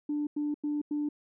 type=tone bursts; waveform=sine; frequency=295.4 Hz; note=D4; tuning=10 cents sharp; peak=-27 dBFS; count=4; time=0.09-1.089 s; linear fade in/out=5 ms; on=180 ms; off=93 ms; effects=tanh soft clip ceiling -24 dBFS